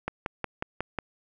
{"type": "click train", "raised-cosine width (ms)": 0.5, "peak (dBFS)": -14, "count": 6, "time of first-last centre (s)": [0.08, 0.987], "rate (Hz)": 5.51, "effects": []}